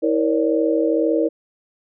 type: tone cluster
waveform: sine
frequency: 322.9 / 469.4 / 543 / 585 Hz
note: E4 / A#4 / C#5 / D5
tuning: -36 / +12 / -36 / -7 cents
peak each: -19 / -20 / -24 / -24 dBFS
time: 0.02-1.29 s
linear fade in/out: 20 ms
effects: none